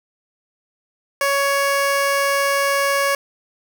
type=tone; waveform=15% pulse; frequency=558 Hz; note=C#5; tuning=11 cents sharp; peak=-10 dBFS; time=1.21-3.15 s; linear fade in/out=2 ms; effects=none